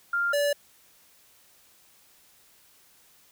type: tone pair in turn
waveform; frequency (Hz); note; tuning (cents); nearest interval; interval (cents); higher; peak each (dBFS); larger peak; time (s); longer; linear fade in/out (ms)
sine / square; 1397 / 577.4; F6 / D5; 0 / -30; octave + minor third; 1530; first; -23; neither; 0.13-0.33 / 0.33-0.53; neither; 5
effects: white hiss -59 dBFS RMS until 3.31 s